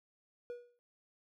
triangle tone with exponential decay, 483.4 Hz, B4, 37 cents flat, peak -36 dBFS, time 0.5-0.79 s, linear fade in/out 0 ms, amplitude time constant 62 ms, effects none

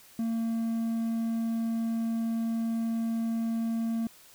triangle tone, 227.6 Hz, A#3, 41 cents flat, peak -25 dBFS, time 0.19-4.07 s, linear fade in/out 2 ms, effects white hiss -55 dBFS RMS until 4.34 s

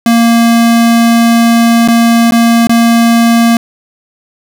square tone with dropouts, 232.2 Hz, A#3, 7 cents flat, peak -5 dBFS, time 0.06-3.57 s, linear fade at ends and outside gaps 2 ms, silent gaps 1.877-1.884 / 2.31-2.321 / 2.671-2.694 s, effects none

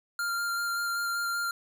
square tone with vibrato, 1393 Hz, F6, 5 cents flat, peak -29 dBFS, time 0.19-1.51 s, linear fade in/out 2 ms, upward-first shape square, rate 5.2 Hz, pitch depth 9 cents each way, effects none

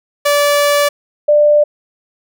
sawtooth / sine tone pair in turn, 579 / 592.9 Hz, D5 / D5, -25 / +16 cents, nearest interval unison, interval 41 cents, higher second, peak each -6 dBFS, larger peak neither, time 0.25-0.89 / 1.28-1.64 s, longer first, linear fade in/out 10 ms, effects none

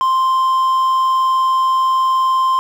triangle tone, 1046.5 Hz, C6, in tune, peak -10 dBFS, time 0.01-2.59 s, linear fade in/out 0 ms, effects 7-bit

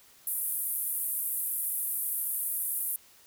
pink band-pass noise, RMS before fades -32 dBFS, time 0.27-2.96 s, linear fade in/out 2 ms, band 10000 to 15000 Hz, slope 48 dB/octave, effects white hiss -58 dBFS RMS until 3.26 s

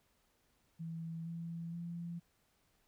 sine tone with pitch steps, 164.3 / 167.46 / 170.68 Hz, E3 / E3 / F3, -5 / +28 / -39 cents, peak -40 dBFS, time 0.79-2.2 s, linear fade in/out 20 ms, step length 470 ms, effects pink hiss -75 dBFS RMS until 2.87 s

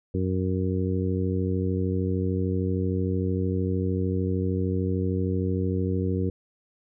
harmonic tone, 93.2 Hz, F#2, 13 cents sharp, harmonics 1 / 2 / 3 / 4 / 5, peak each -26 / -29 / -31 / -32 / -33 dBFS, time 0.14-6.3 s, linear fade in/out 5 ms, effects none

